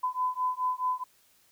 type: beating tone pair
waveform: sine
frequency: 1007 / 1011.7 Hz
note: B5 / B5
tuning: +33 / +41 cents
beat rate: 4.7 Hz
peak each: -30 / -30 dBFS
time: 0.03-1.04 s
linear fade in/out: 10 ms
effects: white hiss -64 dBFS RMS until 1.51 s